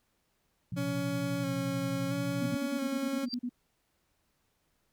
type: chord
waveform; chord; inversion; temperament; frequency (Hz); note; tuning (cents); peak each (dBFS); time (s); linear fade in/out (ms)
sine; Bb suspended second; none; equal with one note detuned; 119.33 / 130.81 / 174.61; Bb2 / C3 / F3; +41 / 0 / 0; -39 / -38 / -36; 0.72-2.55; 5
type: tone with vibrato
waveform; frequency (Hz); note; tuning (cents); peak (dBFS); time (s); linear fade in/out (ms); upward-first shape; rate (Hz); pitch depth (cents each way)
30% pulse; 277.2; C#4; 0; -30; 0.76-3.26; 20; square; 0.74; 21
type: tone bursts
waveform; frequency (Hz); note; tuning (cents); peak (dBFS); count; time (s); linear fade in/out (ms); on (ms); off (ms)
sine; 245.1; B3; -13; -31; 11; 2.41-3.494; 10; 64; 38
type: tone with exponential growth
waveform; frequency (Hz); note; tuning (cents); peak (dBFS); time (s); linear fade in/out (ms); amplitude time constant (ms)
sine; 4699; D8; 0; -30; 3.23-3.34; 0; 23
effects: pink hiss -75 dBFS RMS until 4.92 s